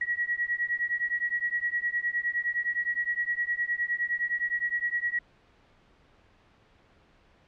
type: beating tone pair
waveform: sine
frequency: 1911 / 1920.7 Hz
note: A#6 / B6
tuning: +43 / -49 cents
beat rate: 9.7 Hz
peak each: -29 dBFS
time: 0.01-5.19 s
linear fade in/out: 5 ms
effects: pink hiss -61 dBFS RMS until 7.47 s + low-pass 3000 Hz 12 dB/octave

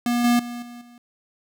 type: tone with level steps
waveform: square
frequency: 240.2 Hz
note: B3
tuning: 48 cents flat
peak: -20 / -16 / -31 / -38 / -46 dBFS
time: 0.06-0.98 s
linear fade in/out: 2 ms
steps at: 0.24 / 0.39 / 0.62 / 0.81 s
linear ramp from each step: 5 ms
effects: none

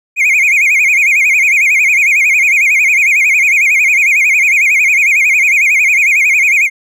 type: tone with vibrato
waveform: triangle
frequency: 2297 Hz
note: D7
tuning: 39 cents flat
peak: -5 dBFS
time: 0.16-6.7 s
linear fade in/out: 50 ms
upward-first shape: sine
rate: 11 Hz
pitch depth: 160 cents each way
effects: none

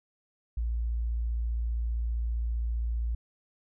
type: tone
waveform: sine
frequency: 57.6 Hz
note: A#1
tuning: 20 cents flat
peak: -27 dBFS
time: 0.57-3.15 s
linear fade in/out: 5 ms
effects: none

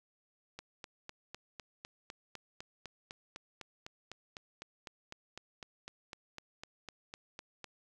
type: click train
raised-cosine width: 0.2 ms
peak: -27 dBFS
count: 29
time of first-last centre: 0.59-7.643 s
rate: 3.97 Hz
effects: none

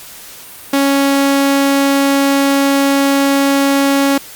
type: tone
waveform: sawtooth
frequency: 277.2 Hz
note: C#4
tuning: in tune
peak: -6 dBFS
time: 0.73-4.18 s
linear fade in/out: 5 ms
effects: white hiss -34 dBFS RMS until 4.35 s + Opus 48 kbps

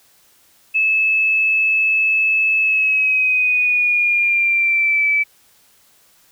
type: tone with pitch glide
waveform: sine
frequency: 2605 to 2307 Hz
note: E7 to D7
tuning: -21 to -31 cents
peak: -13 dBFS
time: 0.74-5.24 s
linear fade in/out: 20 ms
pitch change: -210 cents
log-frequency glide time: 2.59-5.07 s
effects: white hiss -54 dBFS RMS until 6.31 s

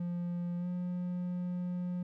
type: tone with pitch glide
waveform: triangle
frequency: 174.61 to 178.59 Hz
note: F3 to F3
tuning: 0 to +39 cents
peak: -31 dBFS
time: 0-2.03 s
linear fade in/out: 5 ms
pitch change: +39 cents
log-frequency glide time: 0.58-0.67 s
effects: none

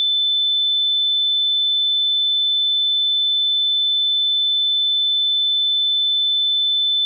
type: tone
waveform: sine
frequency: 3520 Hz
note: A7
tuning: in tune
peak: -15 dBFS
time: 0-7.05 s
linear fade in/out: 0 ms
effects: none

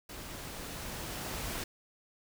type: noise with level ramp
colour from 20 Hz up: pink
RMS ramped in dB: -45 to -37 dBFS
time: 0.09-1.64 s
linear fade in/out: 5 ms
effects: none

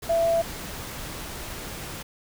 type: tone in noise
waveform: sine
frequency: 668 Hz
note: E5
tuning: 23 cents sharp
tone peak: -19 dBFS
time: 0.09-0.42 s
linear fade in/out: 10 ms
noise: pink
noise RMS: -36 dBFS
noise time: 0.02-2.03 s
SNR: +14 dB
effects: none

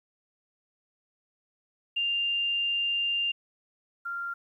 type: tone pair in turn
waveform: sine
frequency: 2795 / 1388.6 Hz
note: F7 / F6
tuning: +1 / -10 cents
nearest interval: octave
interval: 1211 cents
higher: first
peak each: -25 / -31 dBFS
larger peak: first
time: 1.96-3.32 / 4.05-4.34 s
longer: first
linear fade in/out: 10 ms
effects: 11-bit

